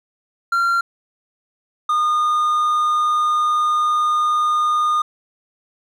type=tone pair in turn; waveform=triangle; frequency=1378 / 1221.6 Hz; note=F6 / D#6; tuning=-24 / -32 cents; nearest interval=major second; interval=208 cents; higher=first; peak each=-13 dBFS; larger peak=neither; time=0.52-0.81 / 1.89-5.02 s; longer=second; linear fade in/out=5 ms; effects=none